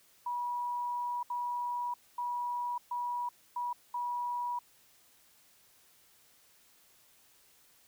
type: tone bursts at uneven times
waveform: sine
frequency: 970 Hz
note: B5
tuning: 31 cents flat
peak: -32 dBFS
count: 6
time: 0.26-1.23 / 1.3-1.94 / 2.18-2.78 / 2.91-3.29 / 3.56-3.73 / 3.94-4.59 s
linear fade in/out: 5 ms
effects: white hiss -64 dBFS RMS until 7.87 s